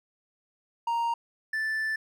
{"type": "tone pair in turn", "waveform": "triangle", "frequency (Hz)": [932.3, 1759.9], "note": ["A#5", "A6"], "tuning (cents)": [0, 0], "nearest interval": "major seventh", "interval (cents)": 1100, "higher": "second", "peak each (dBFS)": [-23, -25], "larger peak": "first", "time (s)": [[0.87, 1.14], [1.53, 1.96]], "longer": "second", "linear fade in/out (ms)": 5, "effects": []}